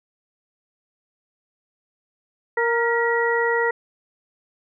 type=harmonic tone with a mistuned harmonic; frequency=466.2 Hz; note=A#4; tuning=in tune; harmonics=1 / 2 / 3 / 4; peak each=-21 / -25 / -28 / -23 dBFS; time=2.57-3.71 s; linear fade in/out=5 ms; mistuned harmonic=4; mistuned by=+46 cents; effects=none